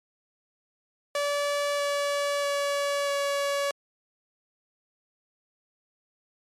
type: tone with pitch steps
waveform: sawtooth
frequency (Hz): 576 / 572.4 / 568.7 / 565.1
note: D5 / D5 / C#5 / C#5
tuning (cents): -34 / -45 / +44 / +33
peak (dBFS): -21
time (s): 1.15-3.71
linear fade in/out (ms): 2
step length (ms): 640
effects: low-pass 10000 Hz 12 dB/octave + MP3 96 kbps